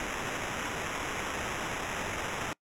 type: noise with sample-and-hold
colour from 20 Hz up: violet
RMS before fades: -35 dBFS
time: 0-2.53 s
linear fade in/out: 0 ms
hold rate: 4410 Hz
effects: noise-tail reverb RT60 0.1 s tail -25 dB re dry + low-pass 10000 Hz 12 dB/octave